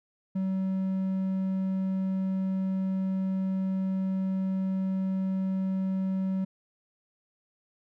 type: tone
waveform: triangle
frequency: 190 Hz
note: F#3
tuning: 46 cents sharp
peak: -24 dBFS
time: 0.35-6.45 s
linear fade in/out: 10 ms
effects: none